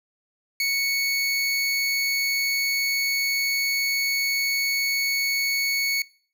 25% pulse tone, 2217 Hz, C#7, in tune, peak -18 dBFS, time 0.6-6.02 s, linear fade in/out 2 ms, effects noise-tail reverb RT60 0.5 s tail -23 dB re dry

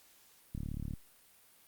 click train, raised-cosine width 5 ms, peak -27 dBFS, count 15, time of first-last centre 0.55-0.937 s, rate 36.2 Hz, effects white hiss -63 dBFS RMS until 1.67 s + Opus 48 kbps

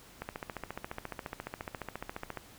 click train, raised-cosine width 0.5 ms, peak -22 dBFS, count 32, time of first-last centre 0.22-2.373 s, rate 14.4 Hz, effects pink hiss -55 dBFS RMS until 2.58 s

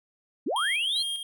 sine linear sweep, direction up, 196 to 4344 Hz, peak -25 dBFS, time 0.46-1.03 s, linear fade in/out 10 ms
square tone with tremolo, 3225 Hz, G7, 48 cents sharp, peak -29 dBFS, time 0.56-1.23 s, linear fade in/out 2 ms, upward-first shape square, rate 2.5 Hz, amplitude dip 45%
effects none

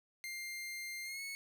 sawtooth tone with pitch glide, 2100 to 2201 Hz, C7 to C#7, +6 to -13 cents, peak -38 dBFS, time 0.24-1.35 s, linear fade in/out 0 ms, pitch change +81 cents, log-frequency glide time 1.04-1.22 s, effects none

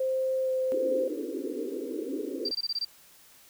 sine tone with pitch glide, 523.3 to 519.1 Hz, C5 to C5, 0 to -14 cents, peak -25 dBFS, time 0-1.08 s, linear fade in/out 5 ms, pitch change -14 cents, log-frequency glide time 0.44-0.5 s
pink band-pass noise, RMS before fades -34 dBFS, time 0.72-2.51 s, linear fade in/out 0 ms, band 260 to 510 Hz, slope 96 dB/octave
sine tone bursts, 4693 Hz, D8, 2 cents flat, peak -27 dBFS, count 7, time 2.45-2.849 s, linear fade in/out 5 ms, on 39 ms, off 21 ms
effects white hiss -56 dBFS RMS until 3.49 s

